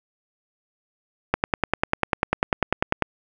click train, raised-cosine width 0.5 ms, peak -3 dBFS, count 18, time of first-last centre 1.34-3.023 s, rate 10.1 Hz, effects none

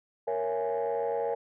sine chord, A# half-diminished seventh, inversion none, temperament equal with one note detuned, 466.2 / 554.4 / 666.1 / 830.6 Hz, A#4 / C#5 / E5 / G#5, 0 / 0 / +18 / 0 cents, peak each -29 / -32 / -35 / -33 dBFS, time 0.27-1.35 s, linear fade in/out 10 ms, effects tanh soft clip ceiling -22 dBFS

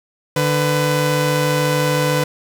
sawtooth tone pair together, 148.65 / 500 Hz, D3 / B4, +21 / +21 cents, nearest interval octave + major sixth, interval 2100 cents, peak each -14 dBFS, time 0.36-2.24 s, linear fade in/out 5 ms, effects none

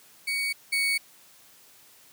35% pulse tone pair in turn, 2243 / 2230 Hz, C#7 / C#7, +20 / +10 cents, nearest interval unison, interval 10 cents, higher first, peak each -24 / -21 dBFS, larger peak second, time 0.27-0.53 / 0.72-0.98 s, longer neither, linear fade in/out 10 ms, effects white hiss -55 dBFS RMS until 2.12 s + high-pass 80 Hz 12 dB/octave

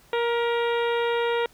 harmonic tone with a mistuned harmonic, 470 Hz, A#4, 14 cents sharp, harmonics 1 / 2 / 3 / 4 / 5 / 6 / 7 / 8, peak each -23 / -29 / -33 / -35 / -37 / -39 / -40 / -41 dBFS, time 0.13-1.46 s, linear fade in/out 2 ms, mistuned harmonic 4, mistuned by +31 cents, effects pink hiss -56 dBFS RMS until 1.53 s

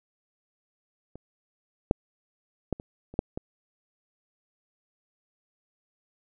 clicks, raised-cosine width 2 ms, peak -29 / -6 / -13 / -26 / -30 / -9 / -19 dBFS, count 7, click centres 1.156 / 1.911 / 2.727 / 2.799 / 3.14 / 3.191 / 3.375 s, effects none

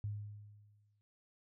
sine tone with exponential decay, 103.83 Hz, G#2, in tune, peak -35 dBFS, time 0.04-1.01 s, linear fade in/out 0 ms, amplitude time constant 210 ms, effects none

